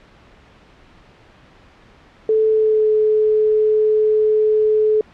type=tone with pitch glide; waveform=sine; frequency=437 to 430 Hz; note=A4 to A4; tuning=-12 to -40 cents; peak=-12 dBFS; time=2.29-5.01 s; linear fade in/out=2 ms; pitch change=-28 cents; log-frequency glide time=2.48-2.9 s; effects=pink hiss -48 dBFS RMS until 5.13 s + low-pass 3000 Hz 12 dB/octave